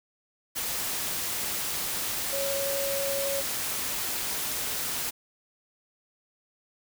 sine tone in noise, 554.4 Hz, C#5, in tune, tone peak -29 dBFS, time 2.32-3.42 s, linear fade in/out 20 ms, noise white, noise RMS -31 dBFS, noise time 0.55-5.11 s, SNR -1 dB, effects none

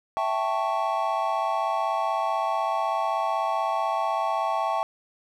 triangle chord, A dominant seventh, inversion second, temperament equal, 659.3 / 784 / 880 / 1108.7 Hz, E5 / G5 / A5 / C#6, 0 / 0 / 0 / 0 cents, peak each -27 dBFS, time 0.17-4.83 s, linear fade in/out 0 ms, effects none

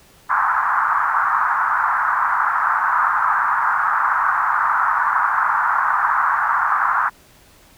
white band-pass noise, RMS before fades -18 dBFS, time 0.29-7.1 s, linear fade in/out 20 ms, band 890 to 1500 Hz, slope 48 dB/octave, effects pink hiss -50 dBFS RMS until 7.77 s

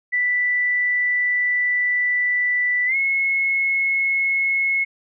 sine tone with pitch glide, 1975.5 to 2179 Hz, B6 to C#7, 0 to -30 cents, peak -17 dBFS, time 0.12-4.85 s, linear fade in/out 20 ms, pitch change +170 cents, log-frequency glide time 2.86-2.96 s, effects none

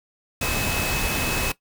sine tone in noise, 2575 Hz, E7, 41 cents flat, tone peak -30 dBFS, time 0.41-1.52 s, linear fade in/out 5 ms, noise pink, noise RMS -25 dBFS, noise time 0.41-1.52 s, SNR -8 dB, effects noise-tail reverb RT60 0.1 s tail -17 dB re dry

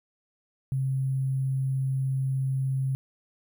sine tone with sample-and-hold, 133.3 Hz, C3, 33 cents sharp, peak -24 dBFS, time 0.72-2.95 s, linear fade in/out 0 ms, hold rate 11025 Hz, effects none

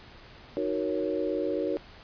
sine chord, D# minor seventh, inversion none, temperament equal, 311.1 / 370 / 466.2 / 554.4 Hz, D#4 / F#4 / A#4 / C#5, 0 / 0 / 0 / 0 cents, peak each -32 dBFS, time 0.57-1.77 s, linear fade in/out 0 ms, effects pink hiss -50 dBFS RMS until 2.03 s + resampled to 11025 Hz

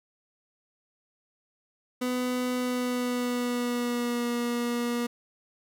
30% pulse tone with pitch glide, 250 to 239.3 Hz, B3 to A#3, +21 to +46 cents, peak -24 dBFS, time 2.01-5.07 s, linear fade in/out 10 ms, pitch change -75 cents, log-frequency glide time 2.55-4.27 s, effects none

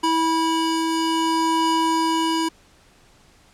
square tone pair together, 325.7 / 977.7 Hz, E4 / B5, -21 / -18 cents, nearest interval octave + perfect fifth, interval 1903 cents, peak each -22 dBFS, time 0.03-2.49 s, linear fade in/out 10 ms, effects pink hiss -54 dBFS RMS until 3.53 s + low-pass 9000 Hz 12 dB/octave

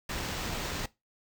pink noise with sample-and-hold, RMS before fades -35 dBFS, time 0.09-0.86 s, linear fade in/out 5 ms, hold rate 11025 Hz, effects noise-tail reverb RT60 0.2 s tail -19 dB re dry

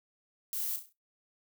violet noise with echo, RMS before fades -35 dBFS, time 0.53-0.76 s, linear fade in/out 0 ms, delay 33 ms, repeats 5, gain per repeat -7 dB, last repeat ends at 0.925 s, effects noise-tail reverb RT60 0.2 s tail -18 dB re dry

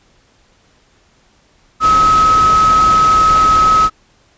sine tone in noise, 1282 Hz, E6, 49 cents flat, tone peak -7 dBFS, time 1.8-3.9 s, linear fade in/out 50 ms, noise pink, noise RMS -21 dBFS, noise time 1.8-3.9 s, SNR +11 dB, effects pink hiss -53 dBFS RMS until 4.37 s + resampled to 16000 Hz

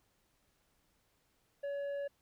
sine tone with tanh clipping, 565 Hz, C#5, 33 cents sharp, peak -37 dBFS, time 1.63-2.08 s, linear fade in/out 10 ms, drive 6 dB, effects pink hiss -75 dBFS RMS until 2.21 s

